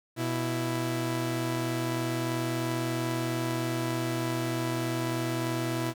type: tone pair together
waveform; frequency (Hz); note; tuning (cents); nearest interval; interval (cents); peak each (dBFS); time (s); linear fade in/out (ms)
sawtooth; 123.47 / 330.1; B2 / E4; 0 / +2; octave + perfect fourth; 1702; -27; 0.16-5.94; 50
effects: 9-bit